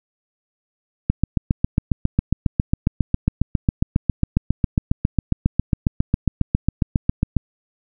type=click train; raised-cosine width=5 ms; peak=-3 dBFS; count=47; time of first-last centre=1.1-7.367 s; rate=7.34 Hz; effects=none